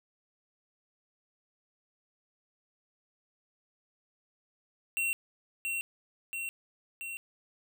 square tone with echo, 2729 Hz, F7, 41 cents flat, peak -29 dBFS, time 4.97-5.13 s, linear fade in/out 0 ms, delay 680 ms, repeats 3, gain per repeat -3 dB, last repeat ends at 7.17 s, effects none

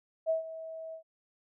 sine tone with ADSR envelope, 646 Hz, E5, 35 cents flat, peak -24 dBFS, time 0.26-1.03 s, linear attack 37 ms, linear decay 130 ms, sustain -15 dB, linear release 96 ms, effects none

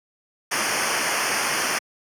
pink noise with comb filter, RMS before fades -23 dBFS, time 0.51-1.79 s, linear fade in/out 10 ms, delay 0.26 ms, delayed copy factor -0.9, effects high-pass 150 Hz 12 dB/octave + low-pass 11000 Hz 12 dB/octave

